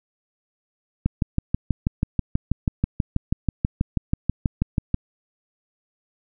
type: click train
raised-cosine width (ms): 5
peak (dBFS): -7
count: 25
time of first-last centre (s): 1.06-4.943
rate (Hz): 6.18
effects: none